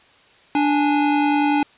square tone pair together, 293.7 / 830.6 Hz, D4 / G#5, 0 / 0 cents, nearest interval octave + tritone, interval 1800 cents, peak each -18 / -21 dBFS, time 0.55-1.63 s, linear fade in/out 2 ms, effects white hiss -52 dBFS RMS until 1.77 s + resampled to 8000 Hz

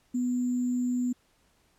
sine tone with sample-and-hold, 247.3 Hz, B3, 3 cents sharp, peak -25 dBFS, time 0.14-1.13 s, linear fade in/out 10 ms, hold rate 7350 Hz, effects pink hiss -67 dBFS RMS until 1.78 s + low-pass 12000 Hz 12 dB/octave

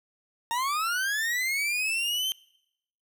40% pulse linear sweep, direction up, 912 to 3136 Hz, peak -25 dBFS, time 0.51-2.32 s, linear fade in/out 0 ms, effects noise-tail reverb RT60 0.8 s tail -24 dB re dry

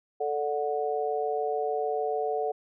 sine chord, D major, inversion second, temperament just, 440.5 / 587.3 / 734.2 Hz, A4 / D5 / F#5, +2 / 0 / -14 cents, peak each -29 / -34 / -30 dBFS, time 0.2-2.52 s, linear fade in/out 10 ms, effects none

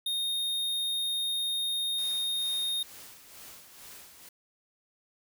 square tone, 3697 Hz, A#7, 15 cents flat, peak -29 dBFS, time 0.06-2.83 s, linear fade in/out 5 ms
white noise with tremolo, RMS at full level -47 dBFS, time 1.98-4.29 s, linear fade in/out 5 ms, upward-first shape sine, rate 2.2 Hz, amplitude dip 55%
effects none

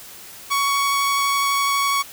sawtooth tone with vibrato, 1118 Hz, C#6, 14 cents sharp, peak -14 dBFS, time 0.5-2.03 s, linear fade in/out 20 ms, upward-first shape triangle, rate 12 Hz, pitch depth 9 cents each way, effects white hiss -40 dBFS RMS until 2.12 s

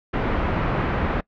pink low-pass noise, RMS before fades -23 dBFS, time 0.13-1.21 s, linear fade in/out 10 ms, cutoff 1900 Hz, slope 12 dB/octave, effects noise-tail reverb RT60 0.1 s tail -23 dB re dry + low-pass 3000 Hz 12 dB/octave

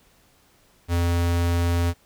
square tone, 86 Hz, F2, 26 cents flat, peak -20 dBFS, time 0.88-1.94 s, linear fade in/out 50 ms, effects pink hiss -59 dBFS RMS until 2.05 s

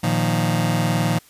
sawtooth chord, Bb suspended fourth, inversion none, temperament just, 116.54 / 155.39 / 174.81 Hz, Bb2 / Eb3 / F3, 0 / -2 / +2 cents, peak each -18 dBFS, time 0.03-1.19 s, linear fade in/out 10 ms, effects white hiss -51 dBFS RMS until 1.29 s + resampled to 32000 Hz

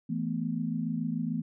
sine chord, E suspended fourth, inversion none, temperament equal, 164.81 / 220 / 246.9 Hz, E3 / A3 / B3, 0 / 0 / 0 cents, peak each -33 dBFS, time 0.09-1.42 s, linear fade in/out 10 ms, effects none

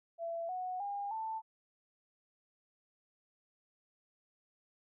sine tone with pitch steps, 671 / 736 / 807.2 / 885.4 Hz, E5 / F#5 / G#5 / A5, +31 / -9 / -49 / +11 cents, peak -36 dBFS, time 0.18-1.42 s, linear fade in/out 50 ms, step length 310 ms, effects none

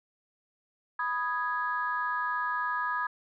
sine chord, G# minor, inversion first, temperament equal, 987.8 / 1244.5 / 1661.2 Hz, B5 / D#6 / G#6, 0 / 0 / 0 cents, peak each -32 dBFS, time 0.99-3.07 s, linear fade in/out 5 ms, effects tanh soft clip ceiling -18 dBFS

